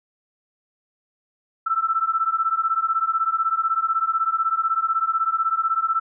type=beating tone pair; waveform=sine; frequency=1318.5 / 1334.5 Hz; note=E6 / E6; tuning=0 / +21 cents; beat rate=16 Hz; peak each=-22 dBFS; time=1.66-6 s; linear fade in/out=10 ms; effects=none